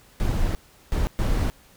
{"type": "noise bursts at uneven times", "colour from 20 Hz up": "brown", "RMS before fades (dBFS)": -22, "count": 3, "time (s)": [[0.2, 0.55], [0.92, 1.07], [1.19, 1.5]], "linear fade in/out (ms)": 0, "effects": ["pink hiss -54 dBFS RMS until 1.76 s"]}